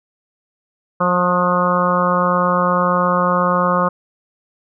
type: harmonic tone with a mistuned harmonic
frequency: 178.3 Hz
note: F3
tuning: 36 cents sharp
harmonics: 1 / 2 / 3 / 4 / 5 / 6 / 7 / 8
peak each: -20 / -29 / -19 / -28 / -25 / -19 / -19 / -28 dBFS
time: 1-3.89 s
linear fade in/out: 10 ms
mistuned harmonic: 8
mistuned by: +35 cents
effects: none